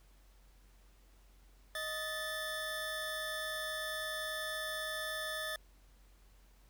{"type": "tone pair together", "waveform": "25% pulse", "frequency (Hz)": [626, 1749.8], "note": ["D#5", "A6"], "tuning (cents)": [10, -10], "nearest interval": "octave + tritone", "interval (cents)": 1780, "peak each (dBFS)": [-38, -35], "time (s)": [1.75, 5.56], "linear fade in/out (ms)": 2, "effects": ["added 46 Hz sine -60 dBFS peak until 6.69 s", "pink hiss -69 dBFS RMS until 6.69 s"]}